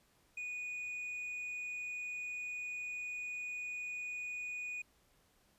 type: tone with tanh clipping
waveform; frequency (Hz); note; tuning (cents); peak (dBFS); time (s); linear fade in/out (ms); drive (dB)
sine; 2467; D#7; -15; -40; 0.37-4.82; 5; 3
effects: pink hiss -71 dBFS RMS until 5.58 s + resampled to 32000 Hz